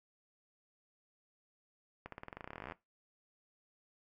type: accelerating click train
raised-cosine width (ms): 0.5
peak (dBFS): -29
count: 23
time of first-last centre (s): 2.06-2.722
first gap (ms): 63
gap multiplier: 0.92
effects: noise-tail reverb RT60 0.2 s tail -18 dB re dry